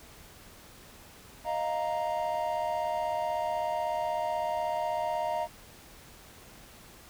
triangle chord, Eb suspended second, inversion none, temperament equal, 622.3 / 698.5 / 932.3 Hz, Eb5 / F5 / Bb5, 0 / 0 / 0 cents, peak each -31 dBFS, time 1.44-5.48 s, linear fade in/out 50 ms, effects pink hiss -52 dBFS RMS until 7.09 s

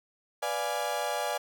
35% pulse chord, B diminished seventh, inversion none, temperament equal, 493.9 / 587.3 / 698.5 / 830.6 Hz, B4 / D5 / F5 / Ab5, 0 / 0 / 0 / 0 cents, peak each -36 / -32 / -34 / -32 dBFS, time 0.42-1.38 s, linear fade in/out 10 ms, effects none

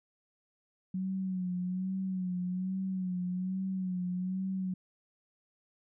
sine tone with vibrato, 185 Hz, F#3, in tune, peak -31 dBFS, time 0.94-4.74 s, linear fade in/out 5 ms, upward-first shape sine, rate 1.2 Hz, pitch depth 51 cents each way, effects none

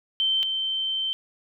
sine tone pair in turn, 3106 / 3106 Hz, G7 / G7, -17 / -17 cents, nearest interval unison, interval 0 cents, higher neither, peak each -20 / -24 dBFS, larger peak first, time 0.2-0.43 / 0.43-1.13 s, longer second, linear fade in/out 0 ms, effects none

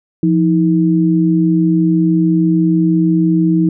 sine tone pair together, 172.78 / 318.9 Hz, F3 / D#4, -18 / +43 cents, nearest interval major seventh, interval 1061 cents, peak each -12 dBFS, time 0.23-3.69 s, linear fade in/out 2 ms, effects none

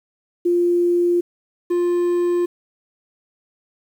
sine / triangle tone pair in turn, 349.2 / 350.6 Hz, F4 / F4, 0 / +7 cents, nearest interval unison, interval 7 cents, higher second, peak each -14 dBFS, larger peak neither, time 0.45-1.21 / 1.7-2.46 s, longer neither, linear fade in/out 10 ms, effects 8-bit

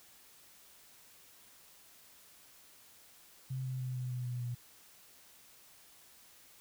sine tone with pitch steps, 130.81 / 129.23 / 127.67 / 126.14 / 124.61 / 123.11 / 121.63 Hz, C3 / C3 / C3 / B2 / B2 / B2 / B2, 0 / -21 / -42 / +37 / +16 / -5 / -26 cents, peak -35 dBFS, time 3.5-4.55 s, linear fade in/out 10 ms, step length 150 ms, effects white hiss -60 dBFS RMS until 6.6 s

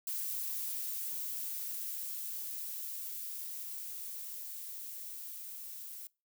violet noise with level ramp, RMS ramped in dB -37 to -46 dBFS, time 0.07-6.07 s, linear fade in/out 2 ms, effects noise-tail reverb RT60 0.3 s tail -24 dB re dry

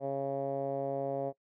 10% pulse tone with low-pass filter, 137.6 Hz, C#3, 12 cents flat, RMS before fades -34 dBFS, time 0-1.33 s, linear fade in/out 50 ms, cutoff 610 Hz, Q 4.3, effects noise-tail reverb RT60 0.1 s tail -21 dB re dry

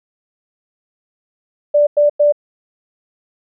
sine tone bursts, 587.3 Hz, D5, in tune, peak -8 dBFS, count 3, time 1.74-2.324 s, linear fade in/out 10 ms, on 130 ms, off 97 ms, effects none

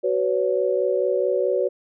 sine tone cluster, 375.5 / 499.4 / 564 Hz, F#4 / B4 / C#5, +26 / +19 / +30 cents, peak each -23 dBFS, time 0.03-1.69 s, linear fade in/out 20 ms, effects none

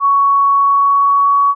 sine tone with pitch glide, 1116 to 1125.1 Hz, C#6 to C#6, +11 to +25 cents, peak -8 dBFS, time 0-1.55 s, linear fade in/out 50 ms, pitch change +14 cents, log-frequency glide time 0.55-1.4 s, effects none

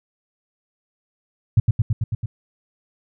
sine tone with echo, 110 Hz, A2, in tune, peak -9 dBFS, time 1.57-1.6 s, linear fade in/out 5 ms, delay 110 ms, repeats 6, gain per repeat -2 dB, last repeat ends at 2.26 s, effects none

